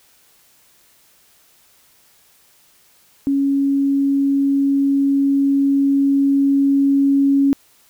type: tone with level ramp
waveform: sine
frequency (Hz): 277.2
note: C#4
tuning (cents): 0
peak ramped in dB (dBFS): -14 to -11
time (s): 3.27-7.53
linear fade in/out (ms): 0
effects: white hiss -54 dBFS RMS until 7.89 s